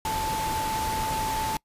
sine tone in noise, 877 Hz, A5, 6 cents flat, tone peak -27 dBFS, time 0.05-1.57 s, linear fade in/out 2 ms, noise pink, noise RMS -32 dBFS, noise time 0.05-1.57 s, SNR +2 dB, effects noise-tail reverb RT60 0.1 s tail -24 dB re dry + resampled to 32000 Hz

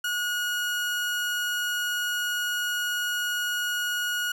30% pulse tone, 1449 Hz, F#6, 37 cents flat, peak -23 dBFS, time 0.04-4.32 s, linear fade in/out 5 ms, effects none

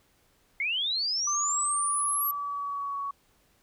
sine linear sweep, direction up, 2093 to 11840 Hz, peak -26 dBFS, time 0.6-2.31 s, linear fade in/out 2 ms
sine tone with pitch glide, 1174.7 to 1120.4 Hz, D6 to C#6, 0 to +18 cents, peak -30 dBFS, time 1.27-3.11 s, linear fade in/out 5 ms, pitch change -82 cents, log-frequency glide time 1.85-2.98 s
effects pink hiss -66 dBFS RMS until 3.62 s

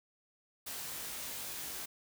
white noise with comb filter, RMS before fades -42 dBFS, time 0.66-1.86 s, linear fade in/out 10 ms, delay 19 ms, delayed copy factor +0.8, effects none

